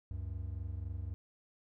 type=tone pair together; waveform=triangle; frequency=70.8 / 94.51 Hz; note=C#2 / F#2; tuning=+37 / +37 cents; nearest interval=perfect fourth; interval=500 cents; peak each=-39 / -38 dBFS; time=0.11-1.14 s; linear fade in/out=0 ms; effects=none